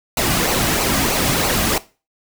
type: noise with flanger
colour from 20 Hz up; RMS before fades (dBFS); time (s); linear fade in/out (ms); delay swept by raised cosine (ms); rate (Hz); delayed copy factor
pink; -18; 0.17-1.78; 2; 0.57 to 2.27; 3.1; -0.55
effects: noise-tail reverb RT60 0.3 s tail -17 dB re dry